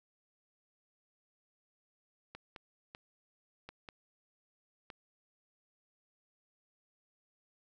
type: clicks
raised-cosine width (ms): 0.3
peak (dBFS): -30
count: 6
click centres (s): 2.35 / 2.562 / 2.949 / 3.69 / 3.888 / 4.902
effects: none